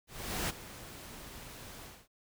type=noise with ADSR envelope; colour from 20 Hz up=pink; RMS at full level=-33 dBFS; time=0.07-2.08 s; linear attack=420 ms; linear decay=24 ms; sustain=-15 dB; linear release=250 ms; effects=none